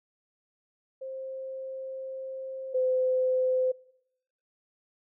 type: tone pair in turn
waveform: sine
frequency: 528 / 513 Hz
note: C5 / C5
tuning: +16 / -34 cents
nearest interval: unison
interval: 50 cents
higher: first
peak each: -35 / -23 dBFS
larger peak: second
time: 1.01-2.74 / 2.74-3.72 s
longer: first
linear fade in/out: 10 ms
effects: noise-tail reverb RT60 0.8 s tail -23 dB re dry